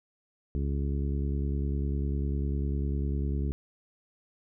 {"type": "harmonic tone", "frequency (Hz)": 70, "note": "C#2", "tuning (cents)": 18, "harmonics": [1, 2, 3, 4, 5, 6], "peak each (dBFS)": [-28, -34, -38, -40, -42, -44], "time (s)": [0.55, 3.52], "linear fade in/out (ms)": 0, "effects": []}